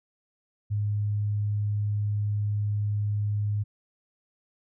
sine tone, 103.83 Hz, G#2, in tune, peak -24 dBFS, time 0.7-3.64 s, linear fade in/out 20 ms, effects none

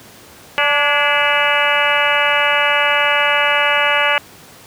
harmonic tone with a mistuned harmonic, 290.7 Hz, D4, 18 cents flat, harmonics 2 / 3 / 4 / 5 / 6 / 7 / 8 / 9 / 10, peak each -21 / -21 / -21 / -21 / -21 / -21 / -21 / -21 / -21 dBFS, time 0.58-4.18 s, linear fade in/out 0 ms, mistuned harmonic 6, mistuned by -50 cents, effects pink hiss -41 dBFS RMS until 4.66 s + high-pass 100 Hz 12 dB/octave

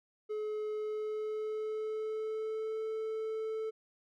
triangle tone with pitch glide, 426.7 to 439.7 Hz, G#4 to A4, +47 to -1 cents, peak -32 dBFS, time 0.29-3.71 s, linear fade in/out 20 ms, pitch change +52 cents, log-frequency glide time 0.72-2.81 s, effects none

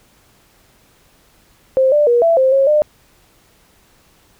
sine tone with pitch steps, 526 / 592 / 478.5 / 667 / 525 / 543 / 602 Hz, C5 / D5 / A#4 / E5 / C5 / C#5 / D5, +9 / +14 / +45 / +20 / +6 / -36 / +43 cents, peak -9 dBFS, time 1.77-2.82 s, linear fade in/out 0 ms, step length 150 ms, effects pink hiss -53 dBFS RMS until 4.39 s

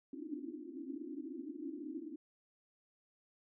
pink band-pass noise, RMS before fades -45 dBFS, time 0.13-2.16 s, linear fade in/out 5 ms, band 260 to 340 Hz, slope 96 dB/octave, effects none

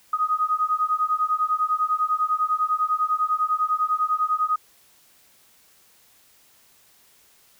sine beating tone pair, 1244.5 / 1254.5 Hz, D#6 / D#6, 0 / +14 cents, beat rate 10 Hz, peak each -23 dBFS, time 0.13-4.56 s, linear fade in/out 5 ms, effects white hiss -57 dBFS RMS until 7.59 s

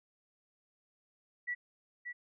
sine tone with echo, 1949 Hz, B6, 23 cents flat, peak -33 dBFS, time 1.47-1.55 s, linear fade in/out 20 ms, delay 580 ms, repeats 1, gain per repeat -6 dB, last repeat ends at 2.13 s, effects none

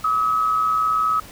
sine tone pair together, 1158 / 1277.5 Hz, D6 / D#6, -25 / +45 cents, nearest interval major second, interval 170 cents, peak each -27 / -17 dBFS, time 0.04-1.2 s, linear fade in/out 5 ms, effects pink hiss -42 dBFS RMS until 1.31 s

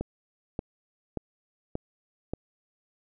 click train, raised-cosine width 2 ms, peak -17 dBFS, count 5, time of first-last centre 0.01-2.336 s, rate 1.72 Hz, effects none

